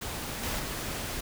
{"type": "noise with level steps", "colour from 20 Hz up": "pink", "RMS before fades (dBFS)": [-36, -32, -35], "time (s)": [0.01, 1.21], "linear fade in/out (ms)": 10, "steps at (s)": [0.43, 0.59], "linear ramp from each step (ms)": 5, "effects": []}